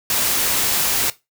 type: noise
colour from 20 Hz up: white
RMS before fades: -19 dBFS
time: 0.1-1.1 s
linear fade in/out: 2 ms
effects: noise-tail reverb RT60 0.2 s tail -17 dB re dry